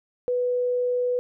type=tone; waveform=sine; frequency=493.9 Hz; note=B4; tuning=in tune; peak=-21 dBFS; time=0.28-1.19 s; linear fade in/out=0 ms; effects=none